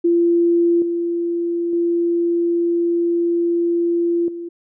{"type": "tone with level steps", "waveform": "sine", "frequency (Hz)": 342.1, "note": "F4", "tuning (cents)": -36, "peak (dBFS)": [-12, -18, -15, -26], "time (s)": [0.04, 4.49], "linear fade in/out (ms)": 10, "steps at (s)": [0.82, 1.73, 4.28], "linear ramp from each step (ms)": 2, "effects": []}